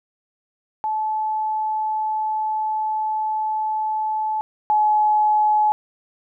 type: tone pair in turn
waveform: sine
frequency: 865 / 850.1 Hz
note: A5 / G#5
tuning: -30 / +40 cents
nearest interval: unison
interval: 30 cents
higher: first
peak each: -20 / -14 dBFS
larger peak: second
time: 0.84-4.41 / 4.7-5.72 s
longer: first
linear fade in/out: 0 ms
effects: none